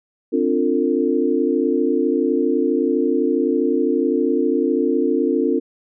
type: chord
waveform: sine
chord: D minor seventh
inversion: third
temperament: equal with one note detuned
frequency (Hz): 261.6 / 293.7 / 349.2 / 450.8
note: C4 / D4 / F4 / A4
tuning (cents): 0 / 0 / 0 / +42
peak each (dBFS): -21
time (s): 0.32-5.6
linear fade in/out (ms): 20
effects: none